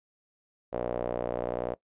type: tone with band-pass filter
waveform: sawtooth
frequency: 60.5 Hz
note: B1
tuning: 35 cents flat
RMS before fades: -32 dBFS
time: 0.72-1.75 s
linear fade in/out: 20 ms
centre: 560 Hz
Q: 3.4
effects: noise-tail reverb RT60 0.1 s tail -20 dB re dry + resampled to 8000 Hz